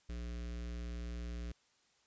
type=tone with notch filter; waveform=square; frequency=59 Hz; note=A#1; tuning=22 cents sharp; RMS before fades=-42 dBFS; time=0.09-1.52 s; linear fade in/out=5 ms; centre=880 Hz; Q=1.2; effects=white hiss -72 dBFS RMS until 2.06 s + resampled to 16000 Hz